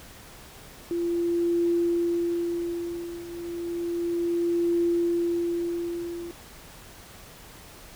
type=tone with tremolo; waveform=sine; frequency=343 Hz; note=F4; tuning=31 cents flat; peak=-20 dBFS; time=0.91-6.31 s; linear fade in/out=0 ms; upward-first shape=triangle; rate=0.32 Hz; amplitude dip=85%; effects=pink hiss -47 dBFS RMS until 7.95 s